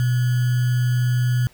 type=tone with sample-and-hold; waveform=sine; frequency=123.47 Hz; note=B2; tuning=in tune; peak=-16 dBFS; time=0-1.47 s; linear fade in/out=0 ms; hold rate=1575 Hz; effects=pink hiss -53 dBFS RMS until 1.53 s